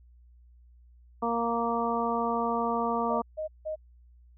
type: harmonic tone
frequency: 233.1 Hz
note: A#3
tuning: in tune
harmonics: 1 / 2 / 3 / 4 / 5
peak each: -32 / -32 / -32 / -32 / -32 dBFS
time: 1.22-3.22 s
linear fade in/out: 10 ms
type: tone bursts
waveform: sine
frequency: 622.3 Hz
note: D#5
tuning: in tune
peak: -30 dBFS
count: 3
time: 3.09-3.76 s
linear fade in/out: 20 ms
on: 110 ms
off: 170 ms
effects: added 60 Hz sine -53 dBFS peak until 4.37 s